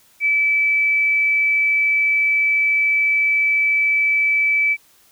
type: tone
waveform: sine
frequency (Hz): 2307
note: D7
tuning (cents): -31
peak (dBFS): -14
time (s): 0.2-4.77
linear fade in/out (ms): 50
effects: white hiss -54 dBFS RMS until 5.11 s